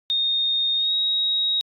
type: tone with pitch glide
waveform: sine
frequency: 3686 to 3792 Hz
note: A#7 to A#7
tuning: -20 to +29 cents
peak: -19 dBFS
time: 0.1-1.61 s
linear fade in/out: 0 ms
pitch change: +49 cents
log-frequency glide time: 0.76-0.94 s
effects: AAC 64 kbps